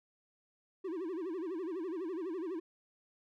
triangle tone with vibrato, 349.2 Hz, F4, in tune, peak -34 dBFS, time 0.84-2.6 s, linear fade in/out 10 ms, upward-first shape sine, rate 12 Hz, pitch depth 190 cents each way, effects none

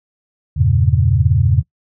sine chord, E diminished seventh, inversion none, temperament equal with one note detuned, 82.41 / 98 / 116.54 / 137.87 Hz, E2 / G2 / Bb2 / Db3, 0 / 0 / 0 / -9 cents, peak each -16 dBFS, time 0.56-1.63 s, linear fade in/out 20 ms, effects noise-tail reverb RT60 0.1 s tail -22 dB re dry

